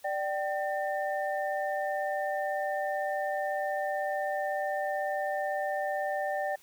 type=tone cluster; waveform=sine; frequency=591 / 773 / 1804 Hz; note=D5 / G5 / A6; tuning=+11 / -24 / +43 cents; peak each=-32 / -32 / -37 dBFS; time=0.04-6.56 s; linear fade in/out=10 ms; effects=white hiss -59 dBFS RMS until 6.62 s